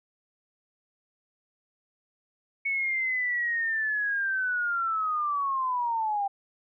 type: linear sweep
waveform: sine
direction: down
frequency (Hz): 2220 to 784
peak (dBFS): -25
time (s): 2.65-6.28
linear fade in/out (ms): 10
effects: none